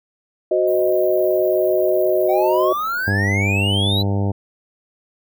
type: chord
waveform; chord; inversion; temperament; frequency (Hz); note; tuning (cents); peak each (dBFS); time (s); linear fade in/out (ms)
sine; C diminished; second; equal; 370 / 523.3 / 622.3; Gb4 / C5 / Eb5; 0 / 0 / 0; -18 / -22 / -17; 0.51-2.73; 5
type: band-stop noise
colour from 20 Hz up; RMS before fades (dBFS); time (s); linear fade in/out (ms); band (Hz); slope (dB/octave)
white; -36; 0.67-3.1; 10; 960 to 13000; 96
type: exponential sweep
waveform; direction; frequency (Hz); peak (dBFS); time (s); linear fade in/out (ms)
triangle; up; 740 to 4054; -18; 2.28-4.03; 20
type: harmonic tone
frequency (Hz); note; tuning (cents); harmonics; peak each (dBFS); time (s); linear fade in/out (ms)
99.6; G2; +28; 1 / 2 / 3 / 4 / 5 / 6 / 7 / 8 / 9; -18 / -24 / -28 / -30 / -32 / -34 / -35 / -36 / -37; 3.07-4.32; 10
effects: none